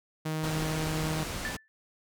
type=tone; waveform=sawtooth; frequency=156.8 Hz; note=D#3; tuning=14 cents sharp; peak=-26 dBFS; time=0.25-1.24 s; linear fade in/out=10 ms
type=low-pass noise; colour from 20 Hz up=pink; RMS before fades=-36 dBFS; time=0.43-1.57 s; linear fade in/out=10 ms; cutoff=10000 Hz; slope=12 dB/octave
type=tone with exponential decay; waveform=sine; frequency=1760 Hz; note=A6; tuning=in tune; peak=-29 dBFS; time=1.45-1.68 s; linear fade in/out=0 ms; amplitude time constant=50 ms
effects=none